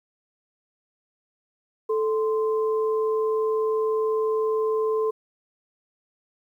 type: tone pair together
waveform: sine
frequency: 437.1 / 1040.3 Hz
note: A4 / C6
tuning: -11 / -10 cents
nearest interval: octave + minor third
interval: 1501 cents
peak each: -21 / -31 dBFS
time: 1.89-5.11 s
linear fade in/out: 10 ms
effects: 10-bit